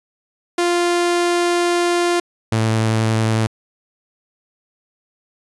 sawtooth tone pair in turn, 348.5 / 111.14 Hz, F4 / A2, -4 / +18 cents, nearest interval octave + minor sixth, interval 1978 cents, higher first, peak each -11 dBFS, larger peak neither, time 0.58-2.2 / 2.52-3.47 s, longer first, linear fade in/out 5 ms, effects resampled to 24000 Hz

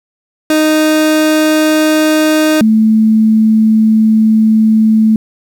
30% pulse / sine tone pair in turn, 309.9 / 219.1 Hz, D#4 / A3, -7 / -7 cents, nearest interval tritone, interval 600 cents, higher first, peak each -5 dBFS, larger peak neither, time 0.5-2.61 / 2.61-5.16 s, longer second, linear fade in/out 2 ms, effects 7-bit

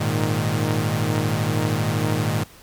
sawtooth chord, Ab suspended second, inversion none, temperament equal with one note detuned, 103.83 / 116.54 / 154.67 Hz, Ab2 / Bb2 / Eb3, 0 / 0 / -10 cents, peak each -20 dBFS, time 0-2.44 s, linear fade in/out 10 ms, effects pink hiss -47 dBFS RMS until 2.62 s + MP3 96 kbps

